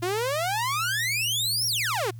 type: exponential two-way sweep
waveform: sawtooth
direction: up then down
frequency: 339.4 to 5720 to 339.4 Hz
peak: -21 dBFS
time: 0.02-2.11 s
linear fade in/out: 10 ms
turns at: 1.67 s
effects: added 115 Hz sine -37 dBFS peak until 2.19 s + white hiss -64 dBFS RMS until 2.19 s